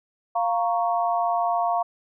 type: chord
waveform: sine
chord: Bb minor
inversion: second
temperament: equal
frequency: 698.5 / 932.3 / 1108.7 Hz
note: F5 / Bb5 / Db6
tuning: 0 / 0 / 0 cents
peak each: -22 / -27 / -28 dBFS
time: 0.35-1.83 s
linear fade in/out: 10 ms
effects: none